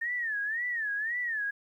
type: tone with vibrato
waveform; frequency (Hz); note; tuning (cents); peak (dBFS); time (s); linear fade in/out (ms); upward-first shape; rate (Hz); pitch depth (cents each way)
sine; 1800; A6; +39; -29; 0.01-1.51; 10; sine; 1.9; 160
effects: 11-bit